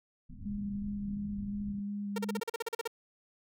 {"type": "low-pass noise", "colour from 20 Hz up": "pink", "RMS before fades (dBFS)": -45, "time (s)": [0.29, 1.81], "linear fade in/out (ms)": 10, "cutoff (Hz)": 260, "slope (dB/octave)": 96}
{"type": "tone with vibrato", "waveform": "sine", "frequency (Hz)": 202.9, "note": "G#3", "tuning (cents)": -40, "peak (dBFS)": -34, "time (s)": [0.45, 2.4], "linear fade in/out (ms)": 10, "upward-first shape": "square", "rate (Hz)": 2.8, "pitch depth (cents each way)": 10}
{"type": "tone bursts", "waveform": "sawtooth", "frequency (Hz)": 460.1, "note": "A#4", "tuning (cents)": -23, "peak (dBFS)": -28, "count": 12, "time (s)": [2.16, 2.876], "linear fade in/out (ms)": 5, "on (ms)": 23, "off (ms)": 40}
{"effects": []}